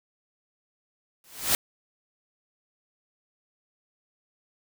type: noise with exponential growth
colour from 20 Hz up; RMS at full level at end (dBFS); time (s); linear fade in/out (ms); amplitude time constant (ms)
white; -19; 1.24-1.55; 1; 66
effects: none